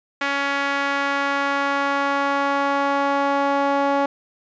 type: tone with band-pass filter sweep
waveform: sawtooth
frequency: 280 Hz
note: C#4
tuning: 18 cents sharp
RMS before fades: -21 dBFS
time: 0.21-4.06 s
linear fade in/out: 5 ms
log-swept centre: 1800 to 790 Hz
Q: 1.4
effects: resampled to 16000 Hz